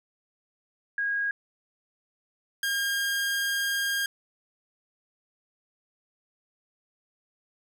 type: tone pair in turn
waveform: sine / sawtooth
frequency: 1639 / 1614.6 Hz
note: G#6 / G#6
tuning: -23 / -49 cents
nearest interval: unison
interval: 26 cents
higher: first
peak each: -25 / -22 dBFS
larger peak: second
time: 0.98-1.31 / 2.63-4.06 s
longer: second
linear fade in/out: 2 ms
effects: none